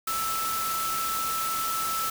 sine tone in noise, 1318.5 Hz, E6, in tune, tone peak -28 dBFS, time 0.07-2.1 s, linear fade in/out 5 ms, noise white, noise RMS -32 dBFS, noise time 0.07-2.1 s, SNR +1 dB, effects none

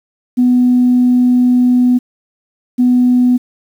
sine tone pair in turn, 248 / 248 Hz, B3 / B3, +7 / +7 cents, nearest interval unison, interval 0 cents, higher neither, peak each -6 dBFS, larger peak neither, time 0.37-1.99 / 2.78-3.38 s, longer first, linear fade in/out 20 ms, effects tanh soft clip ceiling -2 dBFS + 7-bit

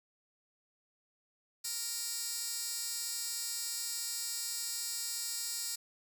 15% pulse tone with high-pass filter, 466.2 Hz, A#4, in tune, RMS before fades -38 dBFS, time 1.64-5.76 s, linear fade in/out 10 ms, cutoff 6100 Hz, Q 1.4, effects none

